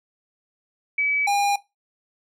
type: tone pair in turn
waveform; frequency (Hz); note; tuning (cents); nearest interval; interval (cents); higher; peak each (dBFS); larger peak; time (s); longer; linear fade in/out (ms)
sine / square; 2288 / 808.9; D7 / G#5; -46 / -46; octave + tritone; 1800; first; -19 / -19; neither; 0.98-1.27 / 1.27-1.56; neither; 5
effects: noise-tail reverb RT60 0.2 s tail -18 dB re dry + low-pass 11000 Hz 12 dB/octave